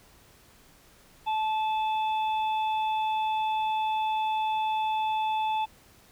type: harmonic tone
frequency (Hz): 870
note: A5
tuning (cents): -20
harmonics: 1 / 3 / 4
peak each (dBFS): -25 / -39 / -41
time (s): 1.26-5.66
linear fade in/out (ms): 20
effects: pink hiss -57 dBFS RMS until 6.11 s